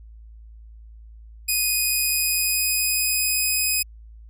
5% pulse tone with pitch glide, 2489 to 2512 Hz, D#7 to D#7, 0 to +16 cents, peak -11 dBFS, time 1.48-3.83 s, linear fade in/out 10 ms, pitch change +16 cents, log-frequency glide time 1.74-3.62 s, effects added 55 Hz sine -41 dBFS peak until 4.29 s

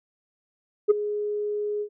sine tone with ADSR envelope, 416.7 Hz, G#4, 6 cents sharp, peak -9 dBFS, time 0.88-1.89 s, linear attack 26 ms, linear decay 15 ms, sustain -16 dB, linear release 78 ms, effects tanh soft clip ceiling -11 dBFS

